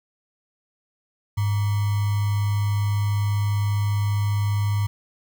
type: tone with sample-and-hold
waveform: sine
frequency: 102.4 Hz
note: G#2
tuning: 24 cents flat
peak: -19 dBFS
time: 1.37-4.87 s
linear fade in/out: 10 ms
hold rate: 1050 Hz
effects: none